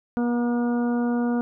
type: harmonic tone with a mistuned harmonic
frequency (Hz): 240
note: B3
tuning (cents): -49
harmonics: 1 / 2 / 3 / 4 / 5 / 6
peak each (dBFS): -21 / -30 / -34 / -39 / -41 / -39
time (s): 0.17-1.41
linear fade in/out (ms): 0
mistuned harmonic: 4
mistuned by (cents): -19
effects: none